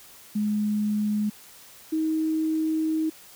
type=tone pair in turn; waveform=sine; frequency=210 / 316.1 Hz; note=G#3 / D#4; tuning=+19 / +27 cents; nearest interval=perfect fifth; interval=708 cents; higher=second; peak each=-22 dBFS; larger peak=neither; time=0.35-1.3 / 1.92-3.1 s; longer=second; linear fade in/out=10 ms; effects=white hiss -49 dBFS RMS until 3.35 s